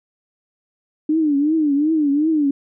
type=tone with vibrato; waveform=sine; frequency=300 Hz; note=D4; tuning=37 cents sharp; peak=-14 dBFS; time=1.09-2.51 s; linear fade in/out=5 ms; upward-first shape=triangle; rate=2.7 Hz; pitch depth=150 cents each way; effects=none